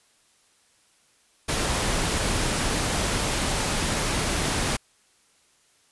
pink noise, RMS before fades -25 dBFS, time 1.48-4.77 s, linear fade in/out 10 ms, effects white hiss -62 dBFS RMS until 5.91 s + resampled to 24000 Hz

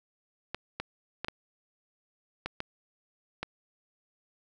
clicks, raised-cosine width 0.3 ms, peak -17 dBFS, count 7, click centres 0.546 / 0.8 / 1.246 / 1.284 / 2.46 / 2.604 / 3.43 s, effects none

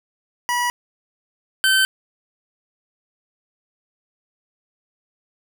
25% pulse tone pair in turn, 971 / 1541.4 Hz, B5 / G6, -30 / -30 cents, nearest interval minor sixth, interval 800 cents, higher second, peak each -15 / -10 dBFS, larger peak second, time 0.49-0.7 / 1.64-1.85 s, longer neither, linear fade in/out 0 ms, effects none

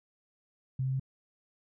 sine tone with pitch steps, 131 / 131.91 / 132.83 Hz, C3 / C3 / C3, +2 / +14 / +26 cents, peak -28 dBFS, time 0.79-0.997 s, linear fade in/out 5 ms, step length 69 ms, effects none

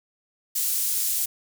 pink high-pass noise, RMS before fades -25 dBFS, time 0.55-1.26 s, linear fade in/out 10 ms, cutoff 8600 Hz, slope 12 dB/octave, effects none

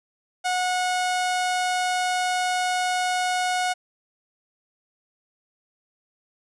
sawtooth tone, 730 Hz, F#5, 24 cents flat, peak -18 dBFS, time 0.44-3.74 s, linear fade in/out 20 ms, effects resampled to 24000 Hz

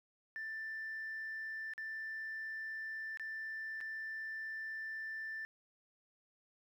sine tone with dropouts, 1772 Hz, A6, 12 cents sharp, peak -39 dBFS, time 0.36-5.45 s, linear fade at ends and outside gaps 0 ms, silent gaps 1.736-1.779 / 3.173-3.197 / 3.805-3.811 s, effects tanh soft clip ceiling -37 dBFS + 12-bit

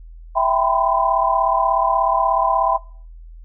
sine chord, C major seventh, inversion first, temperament equal with one note detuned, 659.3 / 784 / 987.8 / 1024.4 Hz, E5 / G5 / B5 / C6, 0 / 0 / 0 / -37 cents, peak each -20 dBFS, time 0.35-2.78 s, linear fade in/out 20 ms, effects noise-tail reverb RT60 0.5 s tail -23 dB re dry + added 41 Hz sine -36 dBFS peak until 3.44 s

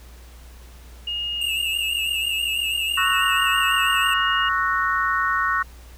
sine tone, 2851 Hz, F7, 35 cents sharp, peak -24 dBFS, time 1.07-4.49 s, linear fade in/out 5 ms
square tone with vibrato, 2715 Hz, F7, 50 cents flat, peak -25 dBFS, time 1.41-4.14 s, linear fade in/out 5 ms, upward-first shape sine, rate 6.1 Hz, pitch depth 66 cents each way
sine chord, F# dominant seventh, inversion second, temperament equal with one note detuned, 1108.7 / 1318.5 / 1480 / 1850.7 Hz, C#6 / E6 / F#6 / A#6, 0 / 0 / 0 / -13 cents, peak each -23 / -26 / -24 / -25 dBFS, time 2.97-5.63 s, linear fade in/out 10 ms
effects added 60 Hz sine -41 dBFS peak until 5.97 s + pink hiss -50 dBFS RMS until 5.97 s

